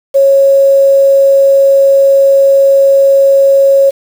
sine tone with quantisation, 549 Hz, C#5, 17 cents flat, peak -3 dBFS, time 0.14-3.91 s, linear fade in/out 20 ms, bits 5, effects none

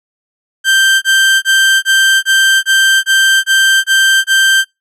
30% pulse tone bursts, 1568 Hz, G6, in tune, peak -4 dBFS, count 10, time 0.64-4.647 s, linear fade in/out 50 ms, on 380 ms, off 23 ms, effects noise-tail reverb RT60 0.2 s tail -25 dB re dry + low-pass 12000 Hz 12 dB/octave

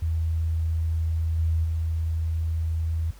sine tone with level steps, 81.2 Hz, E2, 26 cents flat, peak -22 / -20 / -23 dBFS, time 0.02-3.11 s, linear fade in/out 5 ms, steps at 1.38 / 1.64 s, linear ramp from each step 10 ms, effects added 50 Hz sine -45 dBFS peak until 3.19 s + pink hiss -54 dBFS RMS until 3.19 s

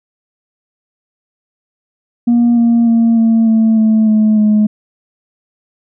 sine tone with pitch steps, 237.5 / 233.7 / 229.9 / 226.3 / 222.6 / 219.1 / 215.5 / 212.1 Hz, A#3 / A#3 / A#3 / A3 / A3 / A3 / A3 / G#3, +33 / +5 / -24 / +49 / +20 / -7 / -36 / +37 cents, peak -5 dBFS, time 2.27-4.67 s, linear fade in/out 10 ms, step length 300 ms, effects tanh soft clip ceiling -5 dBFS

